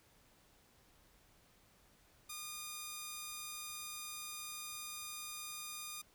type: tone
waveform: 5% pulse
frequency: 1219 Hz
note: D#6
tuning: 36 cents flat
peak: -32 dBFS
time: 2.29-6.02 s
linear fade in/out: 10 ms
effects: pink hiss -68 dBFS RMS until 6.14 s